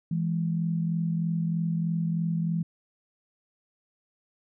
sine tone pair together, 166.12 / 209.3 Hz, E3 / G#3, +14 / +14 cents, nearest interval major third, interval 400 cents, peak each -25 / -33 dBFS, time 0.11-2.63 s, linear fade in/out 5 ms, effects none

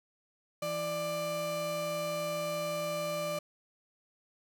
35% pulse tone pair together, 165.9 / 592.2 Hz, E3 / D5, +11 / +14 cents, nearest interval octave + minor seventh, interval 2203 cents, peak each -40 / -31 dBFS, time 0.62-3.39 s, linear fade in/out 5 ms, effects none

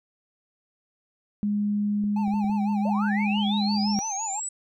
sine tone, 206.5 Hz, G#3, 10 cents flat, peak -22 dBFS, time 1.43-3.99 s, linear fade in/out 0 ms
clicks, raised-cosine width 3 ms, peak -30 dBFS, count 5, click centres 2.04 / 2.28 / 2.34 / 2.444 / 2.497 s
triangle tone with vibrato, 830.6 Hz, G#5, in tune, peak -29 dBFS, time 2.16-4.4 s, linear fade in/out 5 ms, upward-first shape sine, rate 5.9 Hz, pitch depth 140 cents each way
sine linear sweep, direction up, 523.3 to 7980 Hz, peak -29 dBFS, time 2.85-4.49 s, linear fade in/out 5 ms
effects none

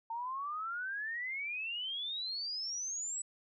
sine exponential sweep, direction up, 899 to 7950 Hz, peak -36 dBFS, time 0.1-3.22 s, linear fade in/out 5 ms, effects none

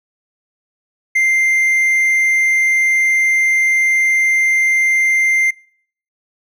triangle tone, 2093 Hz, C7, in tune, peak -9 dBFS, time 1.15-5.51 s, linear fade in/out 10 ms, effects noise-tail reverb RT60 0.6 s tail -26 dB re dry

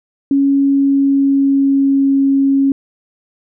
sine tone with pitch glide, 277.2 to 274 Hz, C#4 to C#4, 0 to -20 cents, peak -9 dBFS, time 0.31-2.72 s, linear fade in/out 2 ms, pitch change -20 cents, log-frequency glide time 0.54-2.19 s, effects none

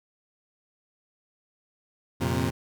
20% pulse chord, F suspended fourth, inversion none, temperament equal with one note detuned, 87.31 / 116.54 / 133.02 Hz, F2 / Bb2 / C3, 0 / 0 / +29 cents, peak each -24 dBFS, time 2.2-2.51 s, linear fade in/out 20 ms, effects none

